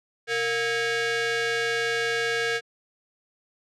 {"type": "ring-modulated tone", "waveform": "sawtooth", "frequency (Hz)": 587.3, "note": "D5", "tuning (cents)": 0, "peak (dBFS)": -16, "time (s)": [0.27, 2.61], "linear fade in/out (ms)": 50, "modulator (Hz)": 1050, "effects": ["high-pass 300 Hz 12 dB/octave", "low-pass 6000 Hz 12 dB/octave"]}